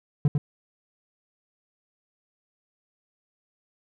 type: tone with echo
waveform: triangle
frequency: 145.2 Hz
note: D3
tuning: 19 cents flat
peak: -14 dBFS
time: 0.25-0.28 s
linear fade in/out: 2 ms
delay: 100 ms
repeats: 1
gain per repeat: -4 dB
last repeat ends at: 0.38 s
effects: none